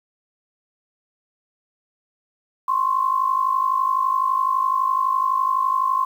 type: tone pair together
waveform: sine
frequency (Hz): 1044 / 1095.9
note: C6 / C#6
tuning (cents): -4 / -20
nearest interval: minor second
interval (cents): 84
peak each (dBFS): -19 / -22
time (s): 2.68-6.05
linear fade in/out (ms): 5
effects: 8-bit